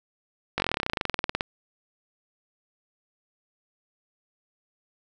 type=slowing click train; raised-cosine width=0.3 ms; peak=-9 dBFS; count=24; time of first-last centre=0.58-1.409 s; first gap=20 ms; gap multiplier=1.05; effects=none